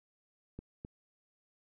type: clicks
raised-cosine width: 3 ms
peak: -30 dBFS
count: 2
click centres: 0.59 / 0.849 s
effects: none